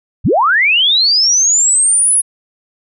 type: linear sweep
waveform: sine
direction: up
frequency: 41.2 to 10548 Hz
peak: -8 dBFS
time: 0.24-2.22 s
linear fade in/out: 20 ms
effects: none